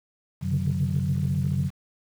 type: tone cluster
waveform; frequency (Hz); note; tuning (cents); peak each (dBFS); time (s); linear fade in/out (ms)
sine; 91.6 / 133.1 / 140 / 147.4 / 185.2; F#2 / C3 / C#3 / D3 / F#3; -17 / +30 / +18 / +7 / +2; -28; 0.41-1.71; 50
effects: tanh soft clip ceiling -15 dBFS + 8-bit